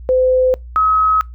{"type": "tone pair in turn", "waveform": "sine", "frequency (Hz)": [512, 1277.2], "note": ["C5", "D#6"], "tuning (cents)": [-38, 45], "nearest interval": "octave + major third", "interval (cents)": 1583, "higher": "second", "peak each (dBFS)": -10, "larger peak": "neither", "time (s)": [[0.09, 0.54], [0.76, 1.21]], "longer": "neither", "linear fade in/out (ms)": 0, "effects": ["noise-tail reverb RT60 0.2 s tail -25 dB re dry", "added 60 Hz sine -30 dBFS peak until 1.34 s"]}